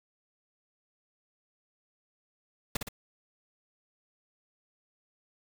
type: noise with echo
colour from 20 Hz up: pink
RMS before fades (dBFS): -30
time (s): 2.75-2.77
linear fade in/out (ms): 5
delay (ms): 59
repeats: 2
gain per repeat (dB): -5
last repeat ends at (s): 2.888
effects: none